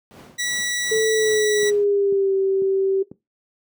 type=noise with tremolo; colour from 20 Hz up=brown; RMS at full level=-33 dBFS; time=0.11-1.84 s; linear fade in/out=0 ms; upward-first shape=triangle; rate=2.7 Hz; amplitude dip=90%
type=tone; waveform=15% pulse; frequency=1945 Hz; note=B6; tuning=27 cents flat; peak=-16 dBFS; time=0.38-1.71 s; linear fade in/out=20 ms
type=tone with pitch glide; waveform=sine; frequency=439 to 386.6 Hz; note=A4 to G4; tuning=-4 to -24 cents; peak=-16 dBFS; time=0.91-3.03 s; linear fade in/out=10 ms; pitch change=-220 cents; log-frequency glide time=1.13-2.34 s
type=click train; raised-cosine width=3 ms; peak=-20 dBFS; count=4; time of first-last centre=1.63-3.115 s; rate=2.02 Hz
effects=noise-tail reverb RT60 0.2 s tail -18 dB re dry + high-pass 200 Hz 12 dB/octave